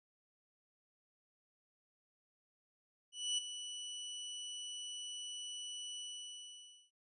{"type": "tone with ADSR envelope", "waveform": "sawtooth", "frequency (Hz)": 2960, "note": "F#7", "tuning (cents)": 0, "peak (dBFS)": -29, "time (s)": [3.12, 6.91], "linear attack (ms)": 260, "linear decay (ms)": 11, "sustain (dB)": -11, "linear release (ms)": 930, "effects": ["resampled to 24000 Hz"]}